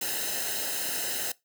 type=noise with comb filter; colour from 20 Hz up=white; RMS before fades=-31 dBFS; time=0.01-1.32 s; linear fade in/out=5 ms; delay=0.87 ms; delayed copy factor=-0.8; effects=noise-tail reverb RT60 0.2 s tail -21 dB re dry